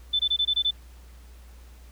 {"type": "tone bursts", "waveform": "sine", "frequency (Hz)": 3520, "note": "A7", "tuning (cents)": 0, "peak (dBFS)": -20, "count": 7, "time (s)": [0.13, 0.71], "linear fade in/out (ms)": 10, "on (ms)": 64, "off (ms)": 22, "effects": ["added 60 Hz sine -45 dBFS peak until 1.91 s", "pink hiss -57 dBFS RMS until 1.91 s"]}